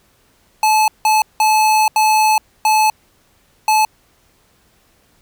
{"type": "tone bursts at uneven times", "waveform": "square", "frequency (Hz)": 864, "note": "A5", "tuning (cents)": -32, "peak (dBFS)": -11, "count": 6, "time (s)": [[0.63, 0.88], [1.05, 1.22], [1.4, 1.88], [1.96, 2.38], [2.65, 2.9], [3.68, 3.85]], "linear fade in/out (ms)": 2, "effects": ["pink hiss -56 dBFS RMS until 5.21 s"]}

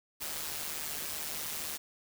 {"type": "noise with amplitude modulation", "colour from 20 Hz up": "white", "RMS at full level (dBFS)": -35, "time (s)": [0.2, 1.78], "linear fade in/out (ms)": 20, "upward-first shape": "sine", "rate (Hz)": 151, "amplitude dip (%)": 65, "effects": []}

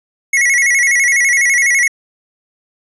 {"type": "tone with vibrato", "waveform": "square", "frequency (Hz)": 2059, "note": "C7", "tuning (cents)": -28, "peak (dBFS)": -10, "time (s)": [0.33, 1.88], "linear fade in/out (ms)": 5, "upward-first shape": "square", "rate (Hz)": 12, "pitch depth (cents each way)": 98, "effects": ["resampled to 24000 Hz", "8-bit"]}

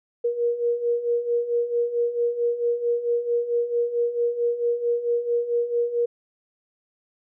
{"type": "beating tone pair", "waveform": "sine", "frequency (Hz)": [472.1, 476.6], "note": ["A#4", "A#4"], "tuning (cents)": [22, 38], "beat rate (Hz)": 4.5, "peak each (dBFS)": [-27, -22], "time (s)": [0.24, 6.06], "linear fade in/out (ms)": 10, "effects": []}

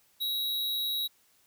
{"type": "tone with amplitude modulation", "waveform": "square", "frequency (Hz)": 3853, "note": "B7", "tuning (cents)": -44, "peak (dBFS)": -28, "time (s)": [0.2, 1.08], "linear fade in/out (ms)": 20, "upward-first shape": "sine", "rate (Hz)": 298, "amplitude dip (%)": 30, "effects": ["white hiss -66 dBFS RMS until 1.46 s"]}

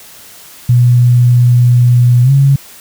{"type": "tone with pitch glide", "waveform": "sine", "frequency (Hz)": [122.2, 137.96], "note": ["B2", "C#3"], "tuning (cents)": [-18, -8], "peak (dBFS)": -4, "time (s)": [0.69, 2.56], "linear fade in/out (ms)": 5, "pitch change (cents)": 210, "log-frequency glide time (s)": [2.23, 2.31], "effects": ["white hiss -36 dBFS RMS until 2.8 s"]}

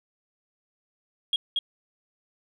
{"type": "tone with echo", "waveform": "sine", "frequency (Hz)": 3278, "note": "G#7", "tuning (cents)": -23, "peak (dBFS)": -20, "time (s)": [1.33, 1.36], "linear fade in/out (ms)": 2, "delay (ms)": 230, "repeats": 1, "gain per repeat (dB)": -2, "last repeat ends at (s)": 1.59, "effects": ["tanh soft clip ceiling -16 dBFS"]}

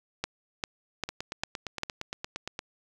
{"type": "two click trains", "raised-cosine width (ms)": 0.2, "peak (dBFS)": [-12, -17], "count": [5, 14], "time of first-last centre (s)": [[0.24, 1.834], [1.09, 2.591]], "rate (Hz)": [2.51, 8.66], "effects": ["8-bit"]}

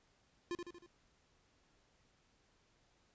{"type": "tone with echo", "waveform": "square", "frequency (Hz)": 349.2, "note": "F4", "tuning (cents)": 0, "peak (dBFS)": -38, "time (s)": [0.51, 0.55], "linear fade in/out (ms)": 0, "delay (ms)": 78, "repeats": 4, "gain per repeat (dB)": -5, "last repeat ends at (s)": 0.862, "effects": ["pink hiss -73 dBFS RMS until 3.14 s", "resampled to 16000 Hz"]}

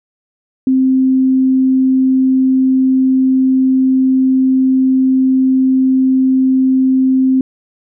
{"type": "tone", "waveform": "sine", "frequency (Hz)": 261.6, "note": "C4", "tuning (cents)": 0, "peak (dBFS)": -8, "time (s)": [0.67, 7.41], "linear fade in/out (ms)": 2, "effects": []}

